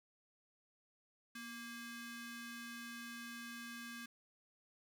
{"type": "ring-modulated tone", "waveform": "sawtooth", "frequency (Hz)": 928, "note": "A#5", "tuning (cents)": -8, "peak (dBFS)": -40, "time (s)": [1.35, 4.06], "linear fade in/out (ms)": 5, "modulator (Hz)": 690, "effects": []}